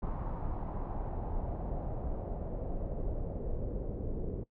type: noise with low-pass filter sweep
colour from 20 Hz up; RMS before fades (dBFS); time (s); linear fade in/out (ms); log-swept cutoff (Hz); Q
brown; -36; 0.02-4.44; 10; 1000 to 440; 2.7
effects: noise-tail reverb RT60 0.1 s tail -20 dB re dry